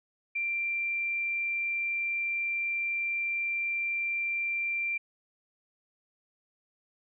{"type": "tone", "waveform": "sine", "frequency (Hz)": 2363, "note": "D7", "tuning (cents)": 10, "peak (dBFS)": -28, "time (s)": [0.35, 4.98], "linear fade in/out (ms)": 10, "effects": []}